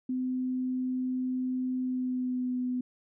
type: tone with pitch glide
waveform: sine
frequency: 255.3 to 250.6 Hz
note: C4 to B3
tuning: -42 to +25 cents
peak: -28 dBFS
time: 0.09-2.81 s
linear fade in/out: 5 ms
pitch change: -33 cents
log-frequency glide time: 1.81-2.55 s
effects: none